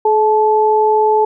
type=tone pair together; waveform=sine; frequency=428.2 / 868.1 Hz; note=A4 / A5; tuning=-47 / -24 cents; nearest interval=octave; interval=1223 cents; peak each=-12 dBFS; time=0.05-1.25 s; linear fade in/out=5 ms; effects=none